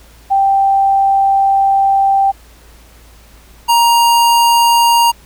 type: tone pair in turn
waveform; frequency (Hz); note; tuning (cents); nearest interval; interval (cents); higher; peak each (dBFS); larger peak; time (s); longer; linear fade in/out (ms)
sine / square; 784 / 937.5; G5 / A#5; 0 / +10; minor third; 310; second; -8; neither; 0.3-2.32 / 3.68-5.12; first; 20
effects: added 56 Hz sine -41 dBFS peak until 5.25 s + pink hiss -45 dBFS RMS until 5.25 s